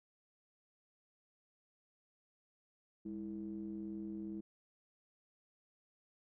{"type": "ring-modulated tone", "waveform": "triangle", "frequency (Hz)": 61.2, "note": "B1", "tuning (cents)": -15, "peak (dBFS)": -36, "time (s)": [3.05, 4.41], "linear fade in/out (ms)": 10, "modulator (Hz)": 265, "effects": []}